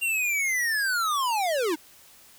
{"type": "linear sweep", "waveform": "square", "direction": "down", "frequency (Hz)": [2794, 289.4], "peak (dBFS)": -24, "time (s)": [0.01, 1.76], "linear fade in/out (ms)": 20, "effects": ["white hiss -53 dBFS RMS until 2.38 s"]}